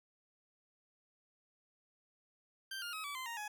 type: tone with pitch steps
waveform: 20% pulse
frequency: 1568 / 1413.2 / 1273.6 / 1147.8 / 1034.5 / 932.3 / 840.3 Hz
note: G6 / F6 / D#6 / D6 / C6 / A#5 / G#5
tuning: 0 / +20 / +40 / -40 / -20 / 0 / +20 cents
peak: -36 dBFS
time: 2.71-3.48 s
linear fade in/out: 5 ms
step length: 110 ms
effects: none